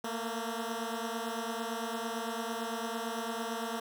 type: beating tone pair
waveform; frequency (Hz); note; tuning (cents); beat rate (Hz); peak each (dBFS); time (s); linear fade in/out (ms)
10% pulse; 225.4 / 234.3; A3 / A#3; +42 / +9; 8.9; -28 / -30; 0.04-3.8; 5
effects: none